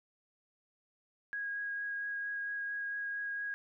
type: tone with vibrato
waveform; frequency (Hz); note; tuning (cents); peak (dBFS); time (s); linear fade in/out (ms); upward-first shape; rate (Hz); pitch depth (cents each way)
sine; 1644; G#6; -18; -35; 1.33-3.54; 0; sine; 4.4; 10
effects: none